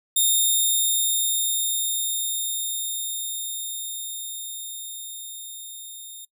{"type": "tone with level ramp", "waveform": "10% pulse", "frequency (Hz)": 3668, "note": "A#7", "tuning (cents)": -29, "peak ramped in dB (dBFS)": [-10, -31], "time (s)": [0.16, 6.25], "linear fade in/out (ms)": 5, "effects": ["noise-tail reverb RT60 0.1 s tail -19 dB re dry"]}